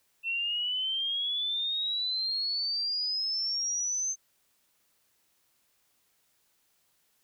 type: exponential sweep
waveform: sine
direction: up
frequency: 2685 to 6300 Hz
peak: -28 dBFS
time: 0.23-4.16 s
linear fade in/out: 50 ms
effects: white hiss -71 dBFS RMS until 7.23 s